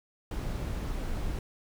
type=noise; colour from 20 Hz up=brown; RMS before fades=-33 dBFS; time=0.31-1.39 s; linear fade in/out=2 ms; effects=none